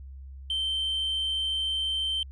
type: tone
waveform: sine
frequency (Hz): 3113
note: G7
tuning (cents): -13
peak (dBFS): -24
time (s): 0.5-2.23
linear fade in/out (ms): 2
effects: tanh soft clip ceiling -24 dBFS + added 67 Hz sine -40 dBFS peak until 2.31 s